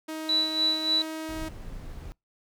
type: tone with pitch glide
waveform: sawtooth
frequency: 315 to 317 Hz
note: D#4 to D#4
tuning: +21 to +32 cents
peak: -29 dBFS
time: 0.08-1.49 s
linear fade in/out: 10 ms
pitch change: +11 cents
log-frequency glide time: 0.75-1.12 s
type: tone with tremolo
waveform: sine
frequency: 3951 Hz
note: B7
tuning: in tune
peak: -20 dBFS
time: 0.29-1.02 s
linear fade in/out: 2 ms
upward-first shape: sine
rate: 3.4 Hz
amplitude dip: 70%
type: noise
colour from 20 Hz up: brown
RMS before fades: -39 dBFS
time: 1.29-2.12 s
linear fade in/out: 0 ms
effects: noise-tail reverb RT60 0.2 s tail -26 dB re dry